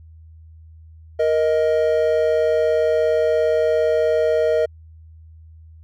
triangle tone pair together, 468.5 / 626 Hz, A#4 / D#5, +9 / +10 cents, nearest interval perfect fourth, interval 501 cents, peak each -16 dBFS, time 1.19-4.66 s, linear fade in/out 10 ms, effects added 80 Hz sine -41 dBFS peak until 5.83 s

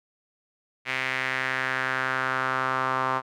sawtooth tone with band-pass filter sweep, 130.81 Hz, C3, in tune, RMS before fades -27 dBFS, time 0.85-3.22 s, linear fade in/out 50 ms, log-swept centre 2200 to 1100 Hz, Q 3.1, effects none

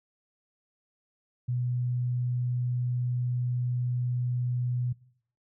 sine tone, 123.47 Hz, B2, in tune, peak -26 dBFS, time 1.48-4.93 s, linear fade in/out 10 ms, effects noise-tail reverb RT60 0.6 s tail -21 dB re dry

